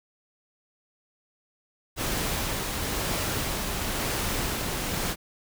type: noise with tremolo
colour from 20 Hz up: pink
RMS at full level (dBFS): -28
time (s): 1.96-5.16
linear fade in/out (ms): 50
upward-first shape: sine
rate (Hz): 1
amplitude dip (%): 25
effects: none